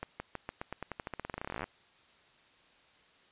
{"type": "accelerating click train", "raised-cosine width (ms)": 0.5, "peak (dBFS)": -22, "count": 29, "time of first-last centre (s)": [0.03, 1.641], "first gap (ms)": 170, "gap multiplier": 0.9, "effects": ["white hiss -63 dBFS RMS until 3.31 s", "resampled to 8000 Hz"]}